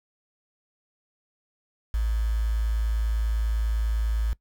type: tone with quantisation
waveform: sine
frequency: 55 Hz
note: A1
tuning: in tune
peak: -22 dBFS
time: 1.94-4.33 s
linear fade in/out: 0 ms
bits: 7
effects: noise-tail reverb RT60 0.1 s tail -21 dB re dry